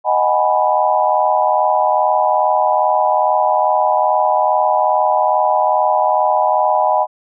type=chord; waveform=sine; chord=G# minor seventh; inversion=second; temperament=equal with one note detuned; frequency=622.3 / 748.2 / 830.6 / 987.8 Hz; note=D#5 / F#5 / G#5 / B5; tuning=0 / +19 / 0 / 0 cents; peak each=-17 dBFS; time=0.04-7.07 s; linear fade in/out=50 ms; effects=none